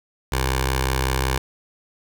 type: tone with notch filter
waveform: 10% pulse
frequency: 65.41 Hz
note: C2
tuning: in tune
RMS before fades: -22 dBFS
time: 0.32-1.38 s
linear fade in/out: 5 ms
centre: 230 Hz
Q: 0.51
effects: none